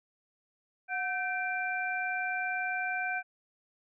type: tone cluster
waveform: sine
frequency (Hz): 733 / 1543 / 2365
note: F#5 / G6 / D7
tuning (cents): -16 / -28 / +12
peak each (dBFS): -35 / -33 / -36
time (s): 0.88-3.23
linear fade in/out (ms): 50
effects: none